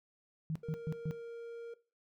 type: tone bursts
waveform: sine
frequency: 157.7 Hz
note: D#3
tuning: 24 cents sharp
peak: -33 dBFS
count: 4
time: 0.5-1.11 s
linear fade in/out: 0 ms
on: 55 ms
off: 130 ms
type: tone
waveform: triangle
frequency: 466.2 Hz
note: A#4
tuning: in tune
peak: -40 dBFS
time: 0.63-1.74 s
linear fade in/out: 5 ms
effects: noise-tail reverb RT60 0.3 s tail -17 dB re dry